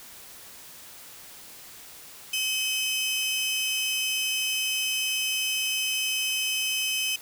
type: tone pair together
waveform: sawtooth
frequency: 2559 / 3060 Hz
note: D#7 / G7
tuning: +48 / -42 cents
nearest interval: minor third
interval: 310 cents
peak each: -25 dBFS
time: 2.33-7.16 s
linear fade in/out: 5 ms
effects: white hiss -46 dBFS RMS until 7.21 s